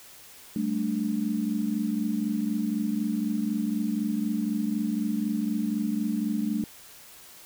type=chord; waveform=sine; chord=G suspended second; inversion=none; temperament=equal; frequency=196 / 220 / 293.7 Hz; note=G3 / A3 / D4; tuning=0 / 0 / 0 cents; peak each=-31 / -27 / -31 dBFS; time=0.56-6.64 s; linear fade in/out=2 ms; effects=white hiss -49 dBFS RMS until 7.45 s